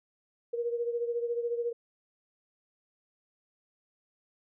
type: beating tone pair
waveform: sine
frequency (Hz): 470.9 / 484.9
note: A#4 / B4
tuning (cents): +18 / -32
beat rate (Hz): 14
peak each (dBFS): -30 / -36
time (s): 0.53-1.73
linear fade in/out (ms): 10
effects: none